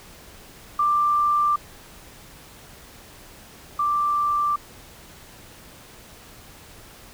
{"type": "tone pair in turn", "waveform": "sine", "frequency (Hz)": [1182, 1177], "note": ["D6", "D6"], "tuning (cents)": [11, 3], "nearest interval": "unison", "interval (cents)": 8, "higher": "first", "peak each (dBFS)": [-17, -19], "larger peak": "first", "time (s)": [[0.79, 1.56], [3.79, 4.56]], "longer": "neither", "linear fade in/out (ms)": 5, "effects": ["pink hiss -46 dBFS RMS until 7.13 s"]}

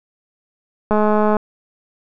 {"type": "click train", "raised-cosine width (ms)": 1, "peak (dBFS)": -4, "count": 98, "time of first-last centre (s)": [0.91, 1.368], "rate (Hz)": 212, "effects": []}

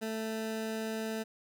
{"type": "tone", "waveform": "20% pulse", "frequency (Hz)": 220.9, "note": "A3", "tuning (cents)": 7, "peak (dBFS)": -29, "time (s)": [0.01, 1.24], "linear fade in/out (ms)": 20, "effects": []}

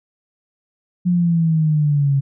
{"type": "exponential sweep", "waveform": "sine", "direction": "down", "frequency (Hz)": [179.9, 136.4], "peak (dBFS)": -13, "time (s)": [1.05, 2.21], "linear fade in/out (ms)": 20, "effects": []}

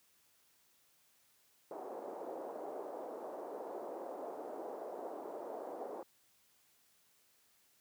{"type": "band-pass noise", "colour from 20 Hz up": "white", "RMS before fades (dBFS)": -45, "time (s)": [1.71, 6.03], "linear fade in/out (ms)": 2, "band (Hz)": [340, 730], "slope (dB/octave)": 24, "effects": ["white hiss -71 dBFS RMS until 7.8 s", "high-pass 60 Hz 12 dB/octave"]}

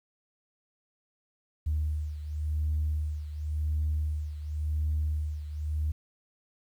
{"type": "beating tone pair", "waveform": "sine", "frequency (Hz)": [76, 76.92], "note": ["D#2", "D#2"], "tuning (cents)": [-40, -19], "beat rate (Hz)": 0.92, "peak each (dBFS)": [-28, -33], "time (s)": [1.66, 5.92], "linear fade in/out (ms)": 10, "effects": ["tanh soft clip ceiling -21 dBFS", "10-bit"]}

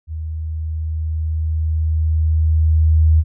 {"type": "tone with level ramp", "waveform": "sine", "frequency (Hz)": 79, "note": "D#2", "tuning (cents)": 27, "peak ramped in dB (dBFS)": [-23, -8], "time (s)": [0.07, 3.24], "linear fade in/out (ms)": 50, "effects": []}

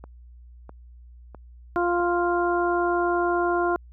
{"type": "click train", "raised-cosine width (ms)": 1, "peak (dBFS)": -27, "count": 4, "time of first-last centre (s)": [0.04, 2.001], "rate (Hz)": 1.53}
{"type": "harmonic tone", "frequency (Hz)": 349.2, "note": "F4", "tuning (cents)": 0, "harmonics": [1, 2, 3, 4], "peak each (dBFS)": [-23, -26, -28, -29], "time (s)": [1.76, 3.76], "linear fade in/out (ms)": 0}
{"effects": ["added 60 Hz sine -44 dBFS peak until 3.92 s"]}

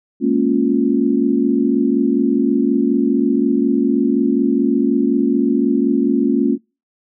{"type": "chord", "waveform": "sine", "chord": "Bb minor seventh", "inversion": "third", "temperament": "equal with one note detuned", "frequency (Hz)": [207.7, 233.1, 277.2, 352.3], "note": ["Ab3", "Bb3", "Db4", "F4"], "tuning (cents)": [0, 0, 0, 15], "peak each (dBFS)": [-22, -17, -16, -20], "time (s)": [0.2, 6.58], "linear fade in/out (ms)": 50, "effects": ["noise-tail reverb RT60 0.3 s tail -26 dB re dry"]}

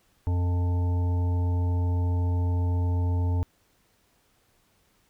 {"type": "harmonic tone", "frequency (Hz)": 88.6, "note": "F2", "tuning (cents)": 25, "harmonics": [1, 3, 5, 7, 9, 10], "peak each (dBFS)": [-22, -36, -41, -47, -51, -42], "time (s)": [0.27, 3.43], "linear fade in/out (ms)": 0, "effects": ["pink hiss -66 dBFS RMS until 5.09 s"]}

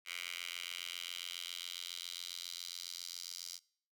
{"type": "tone with high-pass filter sweep", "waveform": "10% pulse", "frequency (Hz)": 87.31, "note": "F2", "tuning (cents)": 0, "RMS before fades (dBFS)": -45, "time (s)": [0.05, 3.6], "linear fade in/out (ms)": 50, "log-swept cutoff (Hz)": [2400, 5000], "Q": 2.8, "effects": ["noise-tail reverb RT60 0.6 s tail -24 dB re dry"]}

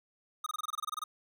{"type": "tone bursts", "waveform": "square", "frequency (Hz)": 1242, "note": "D#6", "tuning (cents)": -3, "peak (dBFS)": -34, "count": 13, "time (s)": [0.44, 1.04], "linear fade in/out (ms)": 5, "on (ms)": 24, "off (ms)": 24, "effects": []}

